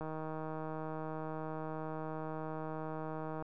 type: click train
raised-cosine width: 1 ms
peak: -28 dBFS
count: 537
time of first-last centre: 0.01-3.424 s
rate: 157 Hz
effects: none